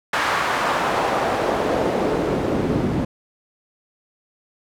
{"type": "noise with band-pass filter sweep", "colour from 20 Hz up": "pink", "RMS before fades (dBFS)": -21, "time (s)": [0.13, 3.05], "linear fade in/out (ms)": 5, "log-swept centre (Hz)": [1400, 230], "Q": 1.2, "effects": []}